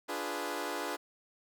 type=chord; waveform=15% pulse; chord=D diminished seventh; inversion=none; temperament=equal; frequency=293.7 / 349.2 / 415.3 / 493.9 Hz; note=D4 / F4 / Ab4 / Cb5; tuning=0 / 0 / 0 / 0 cents; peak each=-34 dBFS; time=0.08-0.97 s; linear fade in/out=20 ms; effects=none